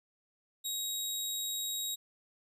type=tone; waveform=20% pulse; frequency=3800 Hz; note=A#7; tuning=33 cents sharp; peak=-28 dBFS; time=0.64-1.96 s; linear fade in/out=20 ms; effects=none